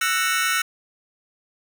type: chord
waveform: sawtooth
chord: F# dominant seventh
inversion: third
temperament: just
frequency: 1332 / 1480 / 1850 / 2220 Hz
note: E6 / F#6 / A#6 / C#7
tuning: +18 / 0 / -14 / +2 cents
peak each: -21 / -20 / -24 / -23 dBFS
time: 0.01-0.62 s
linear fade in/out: 5 ms
effects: none